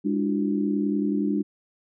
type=tone cluster; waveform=sine; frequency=204.2 / 295 / 333.7 / 365.2 Hz; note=G#3 / D4 / E4 / F#4; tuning=-29 / +8 / +21 / -23 cents; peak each=-25 / -25 / -33 / -32 dBFS; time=0.04-1.43 s; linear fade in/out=20 ms; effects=none